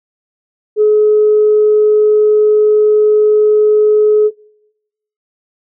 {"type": "tone", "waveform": "sine", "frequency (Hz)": 424.6, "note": "G#4", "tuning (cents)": 38, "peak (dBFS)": -5, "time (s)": [0.76, 4.31], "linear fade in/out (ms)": 50, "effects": ["noise-tail reverb RT60 0.9 s tail -24 dB re dry", "tanh soft clip ceiling -1 dBFS"]}